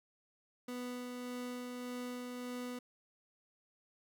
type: tone with tremolo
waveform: 30% pulse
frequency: 247.3 Hz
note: B3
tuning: 3 cents sharp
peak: -37 dBFS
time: 0.68-2.79 s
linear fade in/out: 5 ms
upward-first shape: sine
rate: 1.7 Hz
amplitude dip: 25%
effects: none